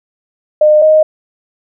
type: tone pair in turn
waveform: sine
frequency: 608 / 621.5 Hz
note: D#5 / D#5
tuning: -40 / -2 cents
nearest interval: unison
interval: 38 cents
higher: second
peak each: -4 dBFS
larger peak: neither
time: 0.61-0.82 / 0.82-1.03 s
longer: neither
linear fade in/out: 5 ms
effects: none